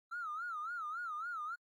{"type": "tone with vibrato", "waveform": "triangle", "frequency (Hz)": 1318.5, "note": "E6", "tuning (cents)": 0, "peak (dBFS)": -35, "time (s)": [0.11, 1.56], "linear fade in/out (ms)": 20, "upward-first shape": "sine", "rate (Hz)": 3.6, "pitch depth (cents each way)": 160, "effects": ["tanh soft clip ceiling -36 dBFS", "AAC 48 kbps"]}